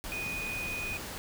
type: tone in noise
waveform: sine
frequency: 2480 Hz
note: D#7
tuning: 6 cents flat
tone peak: -34 dBFS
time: 0.12-0.97 s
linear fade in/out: 0 ms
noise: pink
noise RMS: -40 dBFS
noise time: 0.04-1.18 s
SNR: +3 dB
effects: none